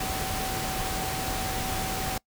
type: tone in noise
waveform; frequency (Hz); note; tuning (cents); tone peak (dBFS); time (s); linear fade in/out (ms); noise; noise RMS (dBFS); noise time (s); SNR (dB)
sine; 760; F#5; +46; -34; 0-2.18; 5; pink; -31; 0-2.18; -6
effects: noise-tail reverb RT60 0.1 s tail -24 dB re dry